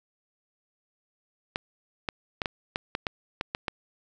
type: clicks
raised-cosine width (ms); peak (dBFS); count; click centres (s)
0.3; -12; 10; 1.559 / 2.088 / 2.418 / 2.458 / 2.759 / 2.951 / 3.068 / 3.411 / 3.549 / 3.682
effects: none